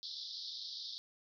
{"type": "band-pass noise", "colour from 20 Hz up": "pink", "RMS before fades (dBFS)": -45, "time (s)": [0.03, 0.98], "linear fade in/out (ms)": 0, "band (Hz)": [3500, 5300], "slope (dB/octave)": 96, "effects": []}